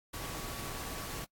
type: tone in noise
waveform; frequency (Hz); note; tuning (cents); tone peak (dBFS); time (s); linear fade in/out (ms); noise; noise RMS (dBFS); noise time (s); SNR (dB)
sine; 1134; C#6; +39; -50; 0.13-1.25; 10; pink; -41; 0.13-1.25; -12
effects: noise-tail reverb RT60 0.1 s tail -23 dB re dry + AAC 64 kbps